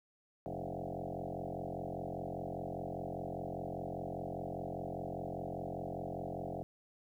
sine tone with frequency modulation, 415.3 Hz, G#4, in tune, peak -38 dBFS, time 0.46-6.63 s, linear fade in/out 0 ms, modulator 45 Hz, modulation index 7.3, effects 12-bit

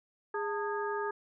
harmonic tone with a mistuned harmonic, 412.2 Hz, G#4, 13 cents flat, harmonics 1 / 2 / 3 / 4, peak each -34 / -37 / -39 / -40 dBFS, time 0.34-1.11 s, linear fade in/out 5 ms, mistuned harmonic 2, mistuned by +140 cents, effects none

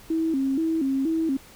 sine tone with vibrato, 295.3 Hz, D4, 10 cents sharp, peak -21 dBFS, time 0.1-1.37 s, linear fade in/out 5 ms, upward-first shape square, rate 2.1 Hz, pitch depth 160 cents each way, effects pink hiss -49 dBFS RMS until 1.55 s

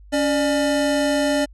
square tone pair together, 280.9 / 596 Hz, C#4 / D5, +23 / +25 cents, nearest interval octave + minor second, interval 1302 cents, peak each -21 dBFS, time 0.12-1.46 s, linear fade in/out 20 ms, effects added 50 Hz sine -42 dBFS peak until 1.53 s + resampled to 24000 Hz

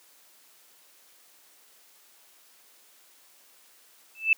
sine tone with exponential growth, 2637 Hz, E7, in tune, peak -13 dBFS, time 4.15-4.33 s, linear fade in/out 2 ms, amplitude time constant 39 ms, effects white hiss -58 dBFS RMS until 4.37 s + high-pass 300 Hz 12 dB/octave

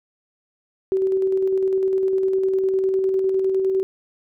sine tone with tremolo, 382 Hz, G4, 45 cents flat, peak -16 dBFS, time 0.92-3.83 s, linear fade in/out 0 ms, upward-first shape square, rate 9.9 Hz, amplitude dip 25%, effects none

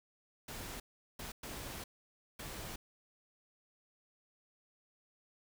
pink noise bursts at uneven times, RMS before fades -45 dBFS, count 4, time 0.48-0.8 / 1.19-1.32 / 1.43-1.84 / 2.39-2.76 s, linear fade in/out 5 ms, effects none

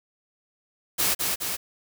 white noise with echo, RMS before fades -23 dBFS, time 0.98-1.15 s, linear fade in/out 20 ms, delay 210 ms, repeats 2, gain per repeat -3 dB, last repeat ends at 1.57 s, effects none

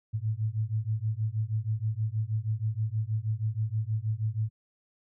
sine beating tone pair, 106.2 / 112.5 Hz, G#2 / A2, +39 / +39 cents, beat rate 6.3 Hz, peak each -30 dBFS, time 0.13-4.5 s, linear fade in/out 20 ms, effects none

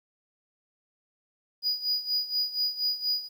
triangle tone with tremolo, 4918 Hz, D#8, 21 cents flat, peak -22 dBFS, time 1.62-3.29 s, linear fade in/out 50 ms, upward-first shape sine, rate 4.2 Hz, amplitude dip 80%, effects 10-bit

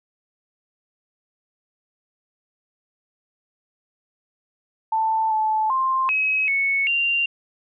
sine tone with pitch steps, 885 / 869 / 1052 / 2552 / 2210 / 2776 Hz, A5 / A5 / C6 / D#7 / C#7 / F7, +10 / -22 / +9 / +43 / -6 / -11 cents, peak -18 dBFS, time 4.92-7.26 s, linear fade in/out 5 ms, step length 390 ms, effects none

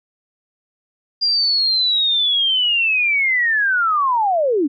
sine linear sweep, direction down, 4830 to 261.6 Hz, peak -14 dBFS, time 1.21-4.68 s, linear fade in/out 20 ms, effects none

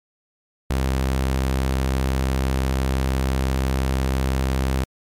sawtooth tone, 65.9 Hz, C2, 13 cents sharp, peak -15 dBFS, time 0.7-4.84 s, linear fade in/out 5 ms, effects MP3 96 kbps

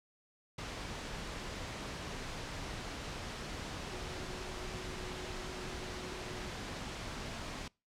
sine tone in noise, 367.3 Hz, F#4, 13 cents flat, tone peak -48 dBFS, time 3.91-6.5 s, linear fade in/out 5 ms, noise pink, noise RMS -42 dBFS, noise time 0.58-7.68 s, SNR -9 dB, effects noise-tail reverb RT60 0.3 s tail -26 dB re dry + low-pass 6000 Hz 12 dB/octave

